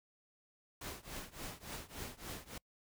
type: noise with tremolo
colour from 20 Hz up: pink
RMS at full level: -43 dBFS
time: 0.81-2.58 s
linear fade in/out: 5 ms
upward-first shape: triangle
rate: 3.5 Hz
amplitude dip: 95%
effects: noise-tail reverb RT60 0.1 s tail -26 dB re dry